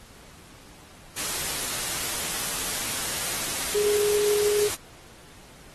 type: tone in noise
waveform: sine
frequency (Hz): 415.3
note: G#4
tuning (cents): 0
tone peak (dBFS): -21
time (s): 3.74-4.69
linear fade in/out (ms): 20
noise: white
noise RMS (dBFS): -29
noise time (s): 1.16-4.76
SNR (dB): +5
effects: pink hiss -50 dBFS RMS until 5.74 s + AAC 32 kbps